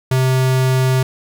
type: tone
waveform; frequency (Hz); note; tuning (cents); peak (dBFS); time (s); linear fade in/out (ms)
square; 130; C3; -11; -13; 0.11-1.03; 5
effects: 9-bit